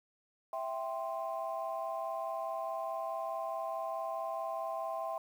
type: chord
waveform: sine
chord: C major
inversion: first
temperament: equal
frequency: 659.3 / 784 / 1046.5 Hz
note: E5 / G5 / C6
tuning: 0 / 0 / 0 cents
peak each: -37 / -40 / -40 dBFS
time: 0.53-5.18 s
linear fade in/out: 2 ms
effects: tanh soft clip ceiling -26 dBFS + 10-bit